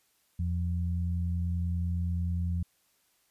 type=tone pair together; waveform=sine; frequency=84.62 / 174.61 Hz; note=E2 / F3; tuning=+46 / 0 cents; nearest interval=octave + minor second; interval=1254 cents; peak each=-28 / -35 dBFS; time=0.39-2.63 s; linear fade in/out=5 ms; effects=white hiss -70 dBFS RMS until 3.3 s + resampled to 32000 Hz